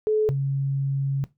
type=tone pair in turn; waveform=sine; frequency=430 / 137.49 Hz; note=A4 / C#3; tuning=-40 / -14 cents; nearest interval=octave + minor sixth; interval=1974 cents; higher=first; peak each=-18 / -21 dBFS; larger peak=first; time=0.07-0.29 / 0.29-1.24 s; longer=second; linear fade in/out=0 ms; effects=noise-tail reverb RT60 0.2 s tail -17 dB re dry